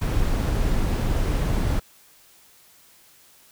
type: noise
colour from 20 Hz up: brown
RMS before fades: -22 dBFS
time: 0.01-1.8 s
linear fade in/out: 10 ms
effects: white hiss -54 dBFS RMS until 3.51 s